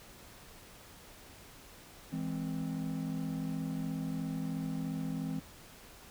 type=chord; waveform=triangle; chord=E augmented; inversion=none; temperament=equal; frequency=164.81 / 207.7 / 261.6 Hz; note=E3 / G#3 / B#3; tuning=0 / 0 / 0 cents; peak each=-35 / -39 / -36 dBFS; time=2.12-5.4 s; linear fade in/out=10 ms; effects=pink hiss -54 dBFS RMS until 6.1 s